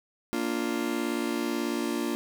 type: chord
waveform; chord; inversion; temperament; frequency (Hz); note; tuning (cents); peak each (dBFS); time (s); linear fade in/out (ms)
40% pulse; Bb major; none; just; 233.1 / 291.4 / 349.6; Bb3 / D4 / F4; 0 / -13 / +2; -31; 0.33-2.15; 0
effects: none